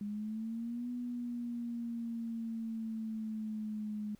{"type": "exponential two-way sweep", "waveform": "sine", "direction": "up then down", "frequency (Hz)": [203.8, 245.4, 209.4], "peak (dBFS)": -36, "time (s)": [0.01, 4.15], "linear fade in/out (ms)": 2, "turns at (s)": 0.9, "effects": ["pink hiss -69 dBFS RMS until 4.19 s"]}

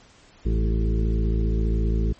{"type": "harmonic tone with a mistuned harmonic", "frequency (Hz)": 55, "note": "A1", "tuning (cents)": 0, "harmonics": [1, 2, 3, 4, 6, 7, 8], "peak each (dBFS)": [-20, -29, -30, -32, -34, -36, -38], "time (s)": [0.45, 2.13], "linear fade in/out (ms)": 10, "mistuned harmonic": 7, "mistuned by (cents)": 15, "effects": ["pink hiss -53 dBFS RMS until 2.19 s", "MP3 32 kbps"]}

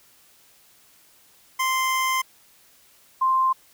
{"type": "tone pair in turn", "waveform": ["25% pulse", "sine"], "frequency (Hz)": [1043, 1047.7], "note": ["C6", "C6"], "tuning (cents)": [-6, 2], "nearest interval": "unison", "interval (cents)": 8, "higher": "second", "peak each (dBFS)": -17, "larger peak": "neither", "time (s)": [[1.59, 2.22], [3.21, 3.53]], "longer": "first", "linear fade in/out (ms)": 10, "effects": ["white hiss -56 dBFS RMS until 3.73 s"]}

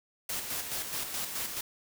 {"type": "noise with tremolo", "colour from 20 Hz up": "white", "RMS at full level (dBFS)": -34, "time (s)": [0.29, 1.61], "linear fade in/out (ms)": 5, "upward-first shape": "square", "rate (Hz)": 4.7, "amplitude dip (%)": 45, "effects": []}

